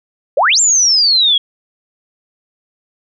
sine exponential two-way sweep, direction up then down, 491.1 to 7470 to 3259 Hz, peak -8 dBFS, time 0.37-1.38 s, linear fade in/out 5 ms, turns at 0.6 s, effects none

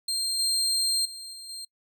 30% pulse tone with level steps, 4186 Hz, C8, in tune, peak -23 / -20 / -35 / -37 / -33 dBFS, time 0.08-1.65 s, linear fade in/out 5 ms, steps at 0.39 / 1.05 / 1.33 / 1.49 s, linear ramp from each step 5 ms, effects noise-tail reverb RT60 0.1 s tail -24 dB re dry

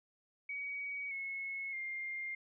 sine tone with pitch steps, 2259 / 2185 / 2113 Hz, C#7 / C#7 / C7, +32 / -26 / +16 cents, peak -38 dBFS, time 0.49-2.35 s, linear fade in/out 5 ms, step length 620 ms, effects none

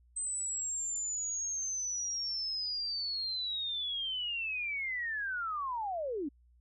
sine linear sweep, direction down, 8210 to 261.6 Hz, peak -33 dBFS, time 0.16-6.29 s, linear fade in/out 10 ms, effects added 60 Hz sine -61 dBFS peak until 6.6 s

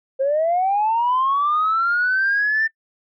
sine linear sweep, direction up, 523.3 to 1800 Hz, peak -15 dBFS, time 0.19-2.68 s, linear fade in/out 20 ms, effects noise-tail reverb RT60 0.1 s tail -24 dB re dry + tanh soft clip ceiling -12 dBFS

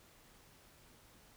silence, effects pink hiss -63 dBFS RMS until 1.36 s

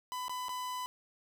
45% pulse tone with dropouts, 1000 Hz, B5, 21 cents sharp, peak -36 dBFS, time 0.12-0.86 s, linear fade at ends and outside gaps 0 ms, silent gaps 0.282-0.295 / 0.484-0.492 s, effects none

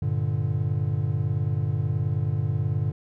triangle chord, G minor, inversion none, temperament equal, 98 / 116.54 / 146.83 Hz, G2 / Bb2 / D3, 0 / 0 / 0 cents, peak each -25 dBFS, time 0.02-2.92 s, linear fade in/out 5 ms, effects none

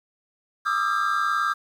triangle tone cluster, 1187 / 1247 / 1346 / 1604 Hz, D6 / D#6 / E6 / G6, +18 / +3 / +36 / +39 cents, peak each -25 dBFS, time 0.65-1.54 s, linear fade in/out 20 ms, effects 9-bit

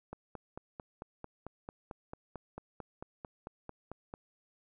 click train, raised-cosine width 1 ms, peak -28 dBFS, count 19, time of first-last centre 0.13-4.139 s, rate 4.49 Hz, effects none

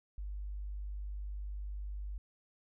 sine tone, 50 Hz, G1, 35 cents sharp, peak -38 dBFS, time 0.18-2.18 s, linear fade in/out 0 ms, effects none

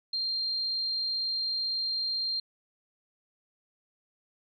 sine tone, 4186 Hz, C8, in tune, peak -28 dBFS, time 0.13-2.4 s, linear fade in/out 5 ms, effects none

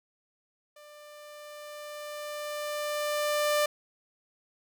sawtooth tone with level ramp, 594 Hz, D5, 20 cents sharp, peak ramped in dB -46 to -19 dBFS, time 0.76-3.66 s, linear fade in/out 5 ms, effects none

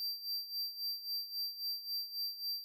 square tone with tremolo, 4699 Hz, D8, in tune, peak -35 dBFS, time 0-2.64 s, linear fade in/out 0 ms, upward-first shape sine, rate 3.7 Hz, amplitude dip 75%, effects none

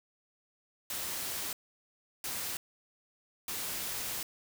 white noise bursts at uneven times, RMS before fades -37 dBFS, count 3, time 0.9-1.53 / 2.24-2.57 / 3.48-4.23 s, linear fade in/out 2 ms, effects none

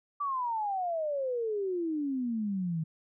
sine exponential sweep, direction down, 1174.7 to 155.56 Hz, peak -29 dBFS, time 0.2-2.84 s, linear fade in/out 10 ms, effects none

